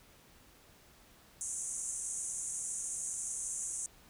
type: band-pass noise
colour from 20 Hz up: pink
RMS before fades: -39 dBFS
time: 1.41-3.86 s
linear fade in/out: 0 ms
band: 6300 to 10000 Hz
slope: 96 dB/octave
effects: pink hiss -61 dBFS RMS until 4.09 s